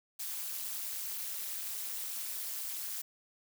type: noise with amplitude modulation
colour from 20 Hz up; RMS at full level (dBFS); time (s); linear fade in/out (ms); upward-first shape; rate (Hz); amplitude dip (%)
blue; -35; 0.19-3.02; 10; sine; 211; 95
effects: none